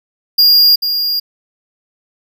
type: tone with echo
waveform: square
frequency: 4825 Hz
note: D8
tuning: 46 cents sharp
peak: -6 dBFS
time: 0.38-0.76 s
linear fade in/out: 10 ms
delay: 440 ms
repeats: 1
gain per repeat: -8 dB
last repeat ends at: 1.2 s
effects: none